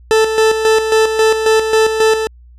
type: tone with tremolo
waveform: 40% pulse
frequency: 440 Hz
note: A4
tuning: in tune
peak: -7 dBFS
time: 0.11-2.27 s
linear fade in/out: 0 ms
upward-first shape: square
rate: 3.7 Hz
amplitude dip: 55%
effects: added 60 Hz sine -38 dBFS peak until 2.58 s + low-pass 9000 Hz 12 dB/octave